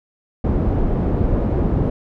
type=low-pass noise; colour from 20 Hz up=pink; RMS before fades=-18 dBFS; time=0.44-1.9 s; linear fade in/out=5 ms; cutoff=470 Hz; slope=12 dB/octave; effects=none